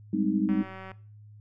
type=chord; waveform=sine; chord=Ab major seventh; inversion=third; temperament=just; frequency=194.67 / 207.7 / 259.6 / 311.5 Hz; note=G3 / Ab3 / C4 / Eb4; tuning=-12 / 0 / -13 / +2 cents; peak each=-29 / -28 / -32 / -28 dBFS; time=0.13-0.63 s; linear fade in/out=5 ms
type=click train; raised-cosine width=0.5 ms; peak=-28 dBFS; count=82; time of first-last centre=0.49-0.916 s; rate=190 Hz
effects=noise-tail reverb RT60 0.4 s tail -18 dB re dry + added 105 Hz sine -47 dBFS peak until 1.4 s